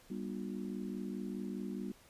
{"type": "harmonic tone with a mistuned harmonic", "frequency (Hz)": 60, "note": "B1", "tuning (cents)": -49, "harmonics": [3, 4, 5, 6], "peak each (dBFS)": [-41, -43, -45, -47], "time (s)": [0.1, 1.92], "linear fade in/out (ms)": 5, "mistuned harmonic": 3, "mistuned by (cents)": 140, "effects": ["pink hiss -62 dBFS RMS until 2.09 s", "resampled to 32000 Hz"]}